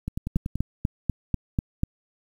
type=two click trains; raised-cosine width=5 ms; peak=-16 / -10 dBFS; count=6 / 7; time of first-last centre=0.08-0.556 / 0.36-1.834 s; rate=10.5 / 4.07 Hz; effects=8-bit